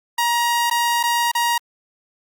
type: tone with dropouts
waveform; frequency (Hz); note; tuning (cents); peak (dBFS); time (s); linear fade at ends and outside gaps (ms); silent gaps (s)
sawtooth; 946; A#5; +25; -13; 0.18-1.58; 5; 0.7-0.71 / 1.03-1.036 / 1.316-1.35
effects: Opus 48 kbps